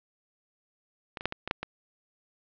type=clicks; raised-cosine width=0.3 ms; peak=-20 / -21 / -9 / -17 / -17 / -9 / -17 dBFS; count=7; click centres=1.172 / 1.209 / 1.256 / 1.324 / 1.476 / 1.511 / 1.63 s; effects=low-pass 4000 Hz 12 dB/octave